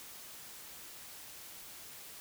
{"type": "silence", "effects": ["white hiss -50 dBFS RMS until 2.2 s"]}